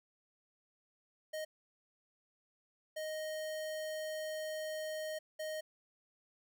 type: tone bursts at uneven times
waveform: square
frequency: 622.3 Hz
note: D#5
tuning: in tune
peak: -39 dBFS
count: 3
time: 1.33-1.45 / 2.96-5.19 / 5.39-5.61 s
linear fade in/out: 10 ms
effects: none